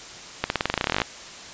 accelerating click train, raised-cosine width 0.3 ms, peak -5 dBFS, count 18, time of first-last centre 0.44-1.018 s, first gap 61 ms, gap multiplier 0.92, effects white hiss -40 dBFS RMS until 1.53 s + resampled to 16000 Hz

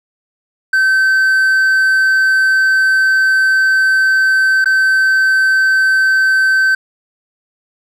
triangle tone with dropouts, 1543 Hz, G6, 28 cents flat, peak -7 dBFS, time 0.73-6.75 s, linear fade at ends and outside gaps 5 ms, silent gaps 4.644-4.657 s, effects none

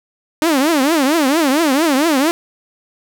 sawtooth tone with vibrato, 295.9 Hz, D4, 13 cents sharp, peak -8 dBFS, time 0.42-2.31 s, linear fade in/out 0 ms, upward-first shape triangle, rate 4.4 Hz, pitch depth 280 cents each way, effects none

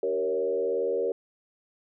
sine tone with frequency modulation, 466.2 Hz, A#4, in tune, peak -24 dBFS, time 0.03-1.12 s, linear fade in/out 2 ms, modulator 82.5 Hz, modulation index 1.1, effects none

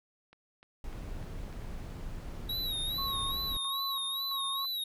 click train, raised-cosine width 0.3 ms, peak -39 dBFS, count 5, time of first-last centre 0.33-1.528 s, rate 3.34 Hz
brown noise, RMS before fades -40 dBFS, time 0.84-3.57 s, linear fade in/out 2 ms
square tone with vibrato, 3828 Hz, A#7, 45 cents sharp, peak -33 dBFS, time 2.49-4.84 s, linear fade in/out 5 ms, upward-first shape sine, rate 2.4 Hz, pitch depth 79 cents each way
sine tone with tremolo, 1094 Hz, C#6, 23 cents flat, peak -36 dBFS, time 2.98-4.66 s, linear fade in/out 5 ms, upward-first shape square, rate 1.5 Hz, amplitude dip 55%
effects none

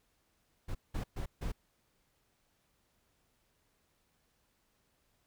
brown noise bursts at uneven times, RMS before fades -36 dBFS, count 4, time 0.68-0.75 / 0.94-1.04 / 1.16-1.26 / 1.41-1.52 s, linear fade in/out 10 ms, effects pink hiss -75 dBFS RMS until 5.26 s

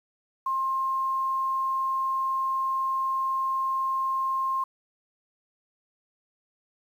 sine tone with quantisation, 1062 Hz, C6, 25 cents sharp, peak -24 dBFS, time 0.46-4.64 s, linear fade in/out 5 ms, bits 9, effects none

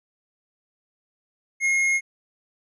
sine tone with hard clipping, 2151 Hz, C7, 47 cents sharp, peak -20 dBFS, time 1.6-2.01 s, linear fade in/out 50 ms, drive 7 dB, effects none

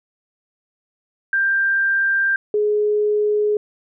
sine tone pair in turn, 1584 / 419.5 Hz, G6 / G#4, +18 / +17 cents, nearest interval octave + major seventh, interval 2301 cents, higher first, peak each -15 dBFS, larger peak neither, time 1.33-2.36 / 2.54-3.57 s, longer neither, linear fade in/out 2 ms, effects none

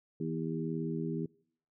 harmonic tone with a mistuned harmonic, 81.3 Hz, E2, 23 cents flat, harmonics 2 / 3 / 4 / 5, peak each -36 / -38 / -39 / -40 dBFS, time 0.2-1.26 s, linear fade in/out 5 ms, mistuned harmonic 5, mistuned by -16 cents, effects noise-tail reverb RT60 0.6 s tail -23 dB re dry

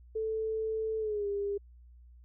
sine tone with pitch glide, 440 to 403.5 Hz, A4 to G#4, 0 to -50 cents, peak -30 dBFS, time 0.15-1.58 s, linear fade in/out 10 ms, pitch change -150 cents, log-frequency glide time 0.99-1.27 s, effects added 60 Hz sine -52 dBFS peak until 2.24 s

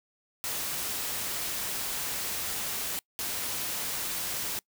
white noise bursts at uneven times, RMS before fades -33 dBFS, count 2, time 0.44-2.99 / 3.19-4.59 s, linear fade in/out 0 ms, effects noise-tail reverb RT60 0.1 s tail -25 dB re dry

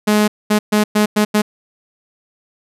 sawtooth tone bursts at uneven times, 210.8 Hz, G#3, 26 cents sharp, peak -7 dBFS, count 6, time 0.07-0.28 / 0.5-0.59 / 0.72-0.84 / 0.95-1.06 / 1.16-1.25 / 1.34-1.42 s, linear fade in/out 10 ms, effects resampled to 32000 Hz

